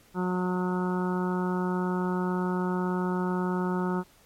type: harmonic tone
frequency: 181.8 Hz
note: F#3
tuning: 30 cents flat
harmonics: 1 / 2 / 3 / 4 / 5 / 6 / 7 / 8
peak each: -27 / -31 / -42 / -42 / -35 / -44 / -38 / -42 dBFS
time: 0.14-4.04 s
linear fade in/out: 50 ms
effects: pink hiss -59 dBFS RMS until 4.25 s + MP3 64 kbps